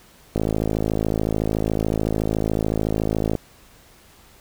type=click train; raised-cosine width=2 ms; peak=-8 dBFS; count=162; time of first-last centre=0.36-3.353 s; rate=53.8 Hz; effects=pink hiss -51 dBFS RMS until 4.4 s